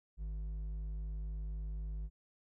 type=tone with hard clipping; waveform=sine; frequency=51.91 Hz; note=G#1; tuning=in tune; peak=-39 dBFS; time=0.17-2.1 s; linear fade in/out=50 ms; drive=5 dB; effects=none